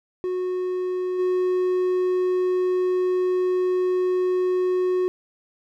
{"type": "tone with level steps", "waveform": "triangle", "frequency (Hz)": 366, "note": "F#4", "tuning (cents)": -19, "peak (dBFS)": [-21, -17], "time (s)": [0.24, 5.08], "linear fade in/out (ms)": 0, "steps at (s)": 1.18, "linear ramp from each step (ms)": 20, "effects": []}